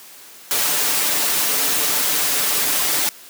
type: noise with comb filter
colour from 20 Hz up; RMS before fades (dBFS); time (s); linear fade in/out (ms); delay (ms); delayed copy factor
white; -19; 0.51-3.09; 0; 6.8; +0.55
effects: white hiss -42 dBFS RMS until 3.29 s + high-pass 200 Hz 12 dB/octave